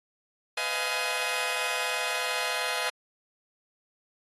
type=chord; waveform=10% pulse; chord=F half-diminished seventh; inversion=second; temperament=just; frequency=502.9 / 628.6 / 698.5 / 838.1 Hz; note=Cb5 / Eb5 / F5 / Ab5; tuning=+31 / +18 / 0 / +16 cents; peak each=-26 dBFS; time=0.57-2.9 s; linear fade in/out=5 ms; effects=AAC 32 kbps